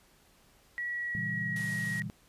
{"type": "tone with pitch glide", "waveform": "sine", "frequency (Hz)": [1929, 1897], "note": ["B6", "A#6"], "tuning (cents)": [-41, 30], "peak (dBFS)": -32, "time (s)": [0.78, 2.02], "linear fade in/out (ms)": 0, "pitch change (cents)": -29, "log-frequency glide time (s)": [0.9, 1.69]}
{"type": "chord", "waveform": "sine", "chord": "A# diminished seventh", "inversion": "none", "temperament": "equal with one note detuned", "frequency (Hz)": [116.54, 138.59, 164.81, 199.54], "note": ["A#2", "C#3", "E3", "G3"], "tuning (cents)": [0, 0, 0, 31], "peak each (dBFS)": [-40, -43, -39, -40], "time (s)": [1.15, 2.1], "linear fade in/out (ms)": 0}
{"type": "low-pass noise", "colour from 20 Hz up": "white", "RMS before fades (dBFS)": -48, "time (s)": [1.56, 2], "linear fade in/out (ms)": 2, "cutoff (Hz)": 12000, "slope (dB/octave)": 96}
{"effects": ["pink hiss -63 dBFS RMS until 2.28 s", "resampled to 32000 Hz"]}